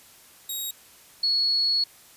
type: tone pair in turn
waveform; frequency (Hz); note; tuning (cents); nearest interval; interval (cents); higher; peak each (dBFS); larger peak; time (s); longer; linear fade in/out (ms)
5% pulse / sine; 3792 / 4362; A#7 / C#8; +29 / -29; major second; 242; second; -20; neither; 0.49-0.71 / 1.23-1.84; second; 5
effects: white hiss -52 dBFS RMS until 2.16 s + resampled to 32000 Hz